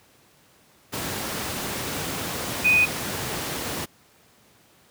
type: tone in noise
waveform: sine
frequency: 2489 Hz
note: D#7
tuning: in tune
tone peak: -15 dBFS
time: 2.64-2.86 s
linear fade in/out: 20 ms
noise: pink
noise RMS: -29 dBFS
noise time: 0.92-3.86 s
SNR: +11 dB
effects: pink hiss -57 dBFS RMS until 4.9 s + high-pass 100 Hz 12 dB/octave